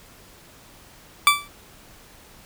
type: tone with exponential decay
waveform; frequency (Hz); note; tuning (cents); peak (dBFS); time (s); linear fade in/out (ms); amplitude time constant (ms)
20% pulse; 1162; D6; -19; -4; 1.27-1.48; 1; 45
effects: pink hiss -49 dBFS RMS until 2.45 s